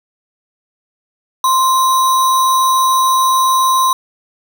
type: tone with sample-and-hold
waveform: sine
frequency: 1046.5 Hz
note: C6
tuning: in tune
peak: -9 dBFS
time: 1.44-3.93 s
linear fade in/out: 2 ms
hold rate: 4900 Hz
effects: none